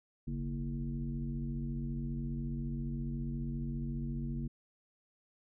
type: tone with frequency modulation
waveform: sine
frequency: 142.9 Hz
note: D3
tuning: 47 cents flat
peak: -34 dBFS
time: 0.27-4.48 s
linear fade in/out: 10 ms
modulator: 90.4 Hz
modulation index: 1.3
effects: none